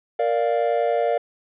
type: chord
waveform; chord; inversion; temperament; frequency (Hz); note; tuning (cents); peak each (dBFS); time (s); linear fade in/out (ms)
triangle; Bb major; none; equal; 466.2 / 587.3 / 698.5; Bb4 / D5 / F5; 0 / 0 / 0; -21; 0.19-1.18; 5
effects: resampled to 8000 Hz